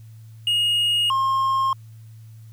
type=tone pair in turn; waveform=triangle; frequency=2867 / 1069 Hz; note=F7 / C6; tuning=+45 / +37 cents; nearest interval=octave + perfect fourth; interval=1708 cents; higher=first; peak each=-16 dBFS; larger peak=neither; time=0.47-1.1 / 1.1-1.73 s; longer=neither; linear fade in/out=2 ms; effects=added 111 Hz sine -40 dBFS peak until 2.52 s + white hiss -61 dBFS RMS until 2.52 s